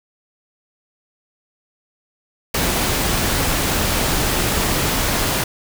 pink noise, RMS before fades -19 dBFS, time 2.54-5.44 s, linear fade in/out 5 ms, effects none

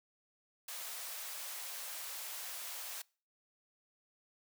white high-pass noise, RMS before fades -44 dBFS, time 0.68-3.02 s, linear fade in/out 5 ms, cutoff 550 Hz, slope 24 dB/octave, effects noise-tail reverb RT60 0.4 s tail -25 dB re dry

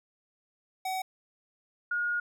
square / sine tone pair in turn, 754 / 1434.1 Hz, F#5 / F6, +32 / +45 cents, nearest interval major seventh, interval 1113 cents, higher second, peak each -31 / -27 dBFS, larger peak second, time 0.85-1.02 / 1.91-2.2 s, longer second, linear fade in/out 5 ms, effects none

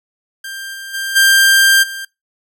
sawtooth tone with level steps, 1586 Hz, G6, 20 cents sharp, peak -22 / -24 / -16 / -4 / -21 dBFS, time 0.44-2.05 s, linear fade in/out 5 ms, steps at 0.73 / 0.93 / 1.15 / 1.82 s, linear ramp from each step 20 ms, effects noise-tail reverb RT60 0.2 s tail -23 dB re dry

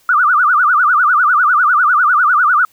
sine tone with vibrato, 1322 Hz, E6, 5 cents sharp, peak -8 dBFS, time 0.09-2.65 s, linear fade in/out 2 ms, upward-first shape sine, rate 10 Hz, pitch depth 220 cents each way, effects white hiss -53 dBFS RMS until 2.72 s

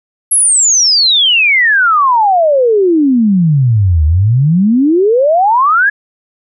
sine exponential two-way sweep, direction down then up, 11320 to 74 to 1717 Hz, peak -6 dBFS, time 0.31-5.9 s, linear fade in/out 10 ms, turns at 4.05 s, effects none

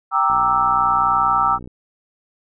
sine chord, E half-diminished seventh, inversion first, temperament equal, 784 / 932.3 / 1174.7 / 1318.5 Hz, G5 / Bb5 / D6 / E6, 0 / 0 / 0 / 0 cents, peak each -21 / -22 / -20 / -17 dBFS, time 0.11-1.59 s, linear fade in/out 50 ms
click train, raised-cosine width 3 ms, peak -24 dBFS, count 85, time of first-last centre 0.3-1.675 s, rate 61.1 Hz
effects none

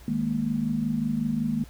sine chord, D# suspended fourth, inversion none, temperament equal, 155.56 / 207.7 / 233.1 Hz, D#3 / G#3 / A#3, 0 / 0 / 0 cents, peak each -31 / -29 / -26 dBFS, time 0.08-1.64 s, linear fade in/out 2 ms, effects added 60 Hz sine -46 dBFS peak until 1.69 s + pink hiss -53 dBFS RMS until 1.69 s

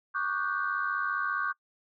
sine tone cluster, 1120 / 1195 / 1459 / 1554 Hz, C#6 / D6 / F#6 / G6, +18 / +30 / -25 / -16 cents, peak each -32 / -35 / -34 / -32 dBFS, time 0.14-1.53 s, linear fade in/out 20 ms, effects noise-tail reverb RT60 0.1 s tail -26 dB re dry + tanh soft clip ceiling -17 dBFS

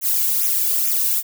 violet noise with flanger, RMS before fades -19 dBFS, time 0.01-1.23 s, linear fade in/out 50 ms, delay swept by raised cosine 0.22 to 1.62 ms, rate 2.3 Hz, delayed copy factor -0.95, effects none

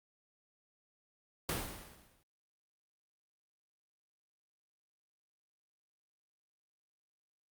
pink noise with exponential decay, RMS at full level -33 dBFS, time 1.49-2.23 s, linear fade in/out 1 ms, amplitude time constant 160 ms, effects Opus 48 kbps

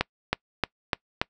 accelerating click train, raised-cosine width 0.3 ms, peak -6 dBFS, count 5, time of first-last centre 0.01-1.215 s, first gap 320 ms, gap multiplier 0.96, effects noise-tail reverb RT60 0.1 s tail -25 dB re dry

